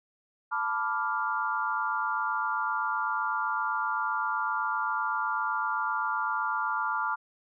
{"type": "chord", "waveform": "sine", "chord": "B half-diminished seventh", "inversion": "third", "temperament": "equal", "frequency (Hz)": [880, 987.8, 1174.7, 1396.9], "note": ["A5", "B5", "D6", "F6"], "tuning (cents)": [0, 0, 0, 0], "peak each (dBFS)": [-33, -34, -32, -31], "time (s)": [0.51, 7.16], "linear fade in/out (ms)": 20, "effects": []}